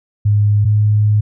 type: tone pair in turn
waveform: sine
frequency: 103.83 / 105.46 Hz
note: G#2 / G#2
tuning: 0 / +27 cents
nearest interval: unison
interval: 27 cents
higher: second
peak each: -9 dBFS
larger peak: neither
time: 0.25-0.65 / 0.65-1.21 s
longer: second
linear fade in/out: 10 ms
effects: none